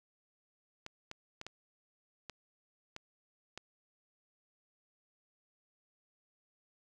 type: clicks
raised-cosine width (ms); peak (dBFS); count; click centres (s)
0.2; -26; 7; 0.864 / 1.114 / 1.414 / 1.466 / 2.297 / 2.964 / 3.576
effects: none